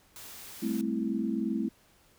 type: noise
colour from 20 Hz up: white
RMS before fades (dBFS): -46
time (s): 0.16-0.81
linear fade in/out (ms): 0
type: chord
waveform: sine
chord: A minor seventh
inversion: third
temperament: equal with one note detuned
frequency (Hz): 197.7 / 220 / 261.6 / 329.6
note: G3 / A3 / C4 / E4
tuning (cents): +15 / 0 / 0 / 0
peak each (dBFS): -36 / -31 / -34 / -34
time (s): 0.62-1.69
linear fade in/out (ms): 10
effects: pink hiss -63 dBFS RMS until 2.18 s